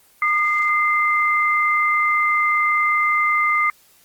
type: tone pair together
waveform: sine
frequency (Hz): 1216.8 / 2082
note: D#6 / C7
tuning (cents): -39 / -9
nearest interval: major sixth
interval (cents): 930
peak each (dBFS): -18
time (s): 0.22-3.7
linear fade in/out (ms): 2
effects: white hiss -54 dBFS RMS until 4.04 s + Opus 24 kbps

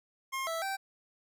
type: tone with pitch steps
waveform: 25% pulse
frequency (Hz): 1068 / 657 / 778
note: C6 / E5 / G5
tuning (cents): +35 / -6 / -13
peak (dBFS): -29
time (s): 0.32-0.77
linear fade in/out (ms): 20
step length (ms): 150
effects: none

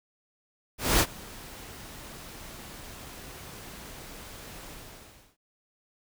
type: noise with ADSR envelope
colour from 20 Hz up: pink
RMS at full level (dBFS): -20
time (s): 0.78-5.37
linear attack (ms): 220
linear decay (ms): 58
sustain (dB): -24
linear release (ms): 680
effects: none

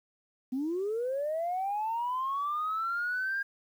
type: linear sweep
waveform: sine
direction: up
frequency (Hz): 246.4 to 1620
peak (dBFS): -28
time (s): 0.52-3.43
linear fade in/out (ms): 10
effects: tanh soft clip ceiling -25 dBFS + 10-bit

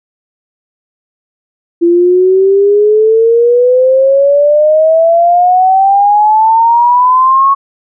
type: exponential sweep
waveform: sine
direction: up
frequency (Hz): 338.5 to 1108.7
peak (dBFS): -4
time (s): 1.81-7.55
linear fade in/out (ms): 20
effects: none

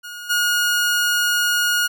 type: tone with level steps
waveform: sawtooth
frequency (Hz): 1438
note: F#6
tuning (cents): -50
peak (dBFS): -28 / -13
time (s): 0.03-1.88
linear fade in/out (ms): 20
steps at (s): 0.29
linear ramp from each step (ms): 20
effects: none

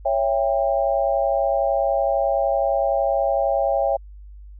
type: chord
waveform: sine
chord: C# diminished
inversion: none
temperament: just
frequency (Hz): 554.4 / 665.2 / 798.3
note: C#5 / E5 / G5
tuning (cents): 0 / +16 / +31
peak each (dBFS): -21 / -22 / -23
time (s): 0.05-3.97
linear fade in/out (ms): 10
effects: added 50 Hz sine -38 dBFS peak until 4.59 s

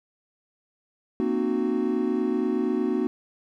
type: chord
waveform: triangle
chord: C half-diminished seventh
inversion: third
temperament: equal with one note detuned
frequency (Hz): 233.1 / 261.6 / 306.1 / 370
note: Bb3 / C4 / Eb4 / Gb4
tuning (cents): 0 / 0 / -28 / 0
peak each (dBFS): -26 / -26 / -27 / -25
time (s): 1.2-3.07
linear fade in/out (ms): 0
effects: none

